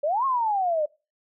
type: exponential two-way sweep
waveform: sine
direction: up then down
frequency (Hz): 554.4 to 1100 to 585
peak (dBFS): -21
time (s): 0.03-0.86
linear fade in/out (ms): 10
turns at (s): 0.25
effects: noise-tail reverb RT60 0.3 s tail -22 dB re dry